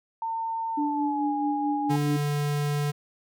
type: tone with pitch glide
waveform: sine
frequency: 905 to 825.1 Hz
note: A5 to G#5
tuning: +48 to -12 cents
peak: -27 dBFS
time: 0.22-1.96 s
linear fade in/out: 2 ms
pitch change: -160 cents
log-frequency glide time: 0.72-1.31 s
type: tone with tremolo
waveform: sine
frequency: 293.7 Hz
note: D4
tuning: in tune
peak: -24 dBFS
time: 0.77-2.17 s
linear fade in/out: 10 ms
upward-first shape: sine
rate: 4.6 Hz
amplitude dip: 45%
type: tone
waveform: square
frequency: 146.1 Hz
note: D3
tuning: 9 cents flat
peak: -25 dBFS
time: 1.89-2.92 s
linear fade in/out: 20 ms
effects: none